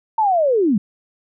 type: linear sweep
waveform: sine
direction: down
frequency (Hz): 910 to 182.9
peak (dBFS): -13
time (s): 0.18-0.78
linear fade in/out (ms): 5
effects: none